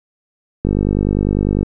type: click train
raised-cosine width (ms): 3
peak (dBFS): -4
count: 50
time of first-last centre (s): 0.65-1.63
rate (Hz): 50
effects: none